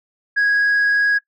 sine tone with frequency modulation, 1655 Hz, G#6, 6 cents flat, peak -11 dBFS, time 0.36-1.19 s, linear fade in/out 20 ms, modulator 22.8 Hz, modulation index 0.33, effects noise-tail reverb RT60 0.1 s tail -20 dB re dry + tanh soft clip ceiling -12 dBFS

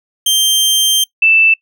sawtooth / sine tone pair in turn, 3150 / 2649 Hz, G7 / E7, +8 / +8 cents, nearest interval minor third, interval 300 cents, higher first, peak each -6 dBFS, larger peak neither, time 0.26-1.04 / 1.22-1.54 s, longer first, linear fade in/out 5 ms, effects noise-tail reverb RT60 0.1 s tail -23 dB re dry

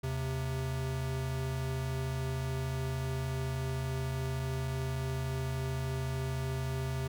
square tone pair together, 78.43 / 131.9 Hz, D#2 / C3, +14 / +14 cents, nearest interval major sixth, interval 900 cents, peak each -39 / -34 dBFS, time 0.03-7.08 s, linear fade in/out 10 ms, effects none

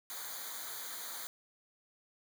white noise with comb filter, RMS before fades -43 dBFS, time 0.1-1.27 s, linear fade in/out 0 ms, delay 0.37 ms, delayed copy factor -0.95, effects none

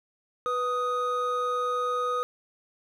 triangle tone pair together, 493.9 / 1247.6 Hz, B4 / D#6, 0 / +4 cents, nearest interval octave + major third, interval 1604 cents, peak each -28 / -25 dBFS, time 0.46-2.23 s, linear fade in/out 0 ms, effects none

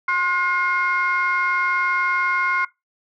sine tone cluster, 1062 / 1441 / 2133 Hz, C6 / F#6 / C7, +25 / -46 / +33 cents, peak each -21 dBFS, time 0.08-2.65 s, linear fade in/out 5 ms, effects noise-tail reverb RT60 0.2 s tail -21 dB re dry + tanh soft clip ceiling -11 dBFS

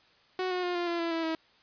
sawtooth tone with pitch steps, 370 / 362.8 / 355.7 / 348.8 / 342 / 335.4 / 328.9 / 322.5 Hz, F#4 / F#4 / F4 / F4 / F4 / E4 / E4 / E4, 0 / -34 / +32 / -2 / -36 / +30 / -4 / -38 cents, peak -25 dBFS, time 0.39-1.35 s, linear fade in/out 2 ms, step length 120 ms, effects white hiss -62 dBFS RMS until 1.62 s + resampled to 11025 Hz

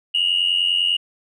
sine tone pair together, 2835 / 2925 Hz, F7 / F#7, +25 / -21 cents, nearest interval minor second, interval 54 cents, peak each -18 dBFS, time 0.14-0.97 s, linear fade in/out 10 ms, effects tanh soft clip ceiling -11 dBFS

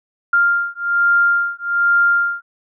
sine beating tone pair, 1396.9 / 1398.1 Hz, F6 / F6, 0 / +1 cents, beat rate 1.2 Hz, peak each -16 dBFS, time 0.33-2.42 s, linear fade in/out 5 ms, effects none

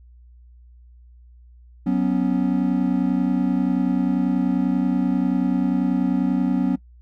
triangle chord, F# suspended fourth, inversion none, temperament equal, 185 / 246.9 / 277.2 Hz, F#3 / B3 / C#4, 0 / 0 / 0 cents, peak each -20 dBFS, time 1.86-6.76 s, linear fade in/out 10 ms, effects noise-tail reverb RT60 0.1 s tail -20 dB re dry + added 60 Hz sine -45 dBFS peak until 7.01 s

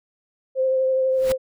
sine tone with vibrato, 523.3 Hz, C5, in tune, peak -17 dBFS, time 0.55-1.38 s, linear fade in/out 50 ms, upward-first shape triangle, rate 12 Hz, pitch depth 18 cents each way
pink noise with exponential growth, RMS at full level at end -27 dBFS, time 1.11-1.32 s, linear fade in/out 1 ms, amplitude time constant 45 ms
effects none

